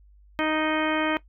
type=harmonic tone; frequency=311.1 Hz; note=D#4; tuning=in tune; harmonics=1 / 2 / 3 / 4 / 5 / 6 / 7 / 8 / 10; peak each=-26 / -29 / -31 / -32 / -33 / -34 / -34 / -35 / -36 dBFS; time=0.39-1.17 s; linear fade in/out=0 ms; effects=noise-tail reverb RT60 0.1 s tail -18 dB re dry + added 50 Hz sine -51 dBFS peak until 1.28 s

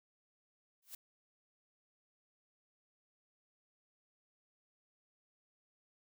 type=noise with exponential growth; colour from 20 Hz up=blue; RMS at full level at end=-43 dBFS; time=0.82-0.95 s; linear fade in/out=5 ms; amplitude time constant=28 ms; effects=none

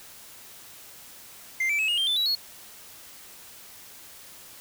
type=tone with pitch steps; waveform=triangle; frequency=2093 / 2322 / 2577 / 2859 / 3172 / 3520 / 3906 / 4334 Hz; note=C7 / D7 / E7 / F7 / G7 / A7 / B7 / C#8; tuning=0 / -20 / -40 / +40 / +20 / 0 / -20 / -40 cents; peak=-21 dBFS; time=1.6-2.352 s; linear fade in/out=5 ms; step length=94 ms; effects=white hiss -47 dBFS RMS until 4.6 s

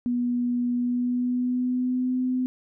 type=tone with pitch glide; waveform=sine; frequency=243.6 to 254.2 Hz; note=B3 to C4; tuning=-24 to -50 cents; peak=-22 dBFS; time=0.06-2.46 s; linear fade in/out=0 ms; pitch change=+74 cents; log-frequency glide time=0.74-2.18 s; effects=none

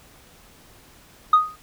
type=tone with exponential decay; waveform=sine; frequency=1244.5 Hz; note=D#6; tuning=in tune; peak=-6 dBFS; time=1.33-1.56 s; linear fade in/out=5 ms; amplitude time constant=49 ms; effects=tanh soft clip ceiling -8 dBFS + pink hiss -51 dBFS RMS until 1.62 s

